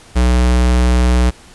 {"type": "tone", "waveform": "square", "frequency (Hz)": 61.5, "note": "B1", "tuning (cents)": -7, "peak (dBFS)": -10, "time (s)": [0.15, 1.31], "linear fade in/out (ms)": 20, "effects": ["pink hiss -42 dBFS RMS until 1.54 s", "resampled to 24000 Hz"]}